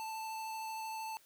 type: tone with vibrato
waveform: square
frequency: 883 Hz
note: A5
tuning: 6 cents sharp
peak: -40 dBFS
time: 0-1.17 s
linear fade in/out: 0 ms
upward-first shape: sine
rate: 13 Hz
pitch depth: 9 cents each way
effects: white hiss -65 dBFS RMS until 1.25 s